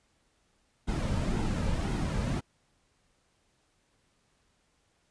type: noise with flanger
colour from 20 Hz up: brown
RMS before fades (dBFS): -30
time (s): 0.87-2.41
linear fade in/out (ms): 20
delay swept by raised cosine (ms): 1.7 to 2.8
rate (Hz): 1.9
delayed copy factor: -0.5
effects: pink hiss -71 dBFS RMS until 5.1 s + resampled to 22050 Hz